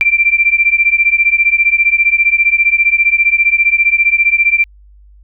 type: beating tone pair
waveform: sine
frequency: 2350 / 2365 Hz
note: D7 / D7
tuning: +1 / +12 cents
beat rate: 15 Hz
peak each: -11 dBFS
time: 0.01-4.64 s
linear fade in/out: 0 ms
effects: added 50 Hz sine -39 dBFS peak until 5.23 s